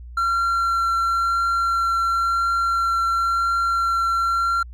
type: tone with vibrato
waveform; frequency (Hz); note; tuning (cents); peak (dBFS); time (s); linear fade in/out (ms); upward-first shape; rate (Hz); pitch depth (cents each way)
triangle; 1366; F6; -39; -16; 0.17-4.63; 5; triangle; 0.96; 10
effects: added 60 Hz sine -35 dBFS peak until 4.73 s